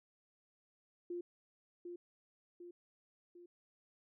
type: tone with echo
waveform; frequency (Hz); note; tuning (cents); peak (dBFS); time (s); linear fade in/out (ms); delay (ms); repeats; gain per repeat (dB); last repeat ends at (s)
sine; 350; F4; +4; -39; 1.1-1.21; 5; 750; 3; -5; 3.46
effects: none